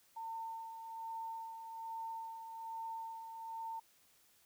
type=tone with tremolo; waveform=sine; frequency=904 Hz; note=A5; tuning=47 cents sharp; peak=-40 dBFS; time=0.16-3.8 s; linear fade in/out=10 ms; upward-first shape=sine; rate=1.2 Hz; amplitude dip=50%; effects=white hiss -69 dBFS RMS until 4.45 s